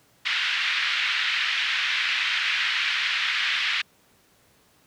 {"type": "band-pass noise", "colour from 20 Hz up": "pink", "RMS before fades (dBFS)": -25, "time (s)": [0.25, 3.82], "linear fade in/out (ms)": 10, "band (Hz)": [1700, 3600], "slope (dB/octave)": 24, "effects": ["pink hiss -60 dBFS RMS until 4.86 s", "high-pass 80 Hz 12 dB/octave"]}